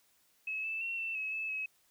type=tone with pitch steps; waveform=sine; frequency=2581 / 2636 / 2720 / 2678 / 2571 / 2610 / 2563 Hz; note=E7 / E7 / F7 / E7 / E7 / E7 / E7; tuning=-37 / -1 / -46 / +27 / -44 / -18 / -49 cents; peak=-34 dBFS; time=0.47-1.66 s; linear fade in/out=5 ms; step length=170 ms; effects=white hiss -70 dBFS RMS until 1.9 s